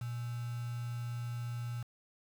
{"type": "tone with quantisation", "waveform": "sine", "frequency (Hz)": 119.6, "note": "A#2", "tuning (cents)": 45, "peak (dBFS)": -36, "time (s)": [0.01, 1.83], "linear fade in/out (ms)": 5, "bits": 8, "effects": []}